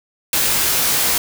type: noise with comb filter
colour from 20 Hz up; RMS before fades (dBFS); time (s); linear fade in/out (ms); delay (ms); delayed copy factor
white; -17; 0.33-1.18; 2; 19; -0.75
effects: none